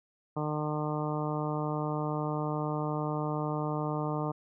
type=harmonic tone; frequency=151.2 Hz; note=D#3; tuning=49 cents flat; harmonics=1 / 2 / 3 / 4 / 5 / 6 / 7 / 8; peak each=-33 / -36 / -38 / -39 / -40 / -41 / -41 / -42 dBFS; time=0.36-4.32 s; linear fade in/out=10 ms; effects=none